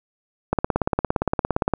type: click train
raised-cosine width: 1 ms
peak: -5 dBFS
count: 22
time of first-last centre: 0.53-1.737 s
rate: 17.4 Hz
effects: none